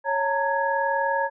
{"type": "tone cluster", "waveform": "sine", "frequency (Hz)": [552, 881, 921, 1668], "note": ["C#5", "A5", "A#5", "G#6"], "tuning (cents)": [-7, 2, -21, 7], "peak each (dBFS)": [-26, -32, -24, -28], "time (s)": [0.04, 1.3], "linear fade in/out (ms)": 50, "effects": []}